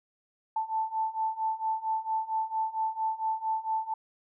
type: beating tone pair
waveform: sine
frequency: 880 / 884.4 Hz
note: A5 / A5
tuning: 0 / +9 cents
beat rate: 4.4 Hz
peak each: -32 / -30 dBFS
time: 0.56-3.94 s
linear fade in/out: 5 ms
effects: none